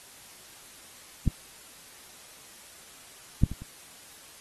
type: clicks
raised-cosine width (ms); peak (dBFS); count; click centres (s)
5; -12 / -7 / -21 / -28; 4; 1.277 / 3.436 / 3.516 / 3.62
effects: white hiss -50 dBFS RMS until 4.4 s + AAC 32 kbps